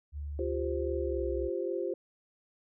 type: tone with pitch glide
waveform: sine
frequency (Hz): 72.9 to 65.32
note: D2 to C2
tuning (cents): -12 to -2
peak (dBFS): -35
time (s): 0.12-1.5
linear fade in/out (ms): 50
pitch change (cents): -190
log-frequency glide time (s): 0.99-1.23
type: chord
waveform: sine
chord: F suspended second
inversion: none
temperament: just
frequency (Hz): 349.2 / 392.9 / 523.8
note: F4 / G4 / C5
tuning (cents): 0 / +4 / +2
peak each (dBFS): -34 / -35 / -36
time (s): 0.39-1.94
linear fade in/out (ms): 2
effects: none